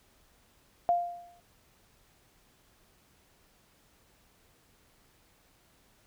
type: tone with exponential decay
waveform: sine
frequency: 698 Hz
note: F5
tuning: 1 cent flat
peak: -20 dBFS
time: 0.89-1.4 s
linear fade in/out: 0 ms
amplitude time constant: 110 ms
effects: pink hiss -65 dBFS RMS until 6.06 s